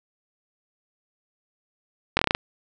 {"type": "slowing click train", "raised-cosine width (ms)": 0.3, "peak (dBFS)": -3, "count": 7, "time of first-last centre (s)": [2.17, 2.349], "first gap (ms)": 21, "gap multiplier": 1.14, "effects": []}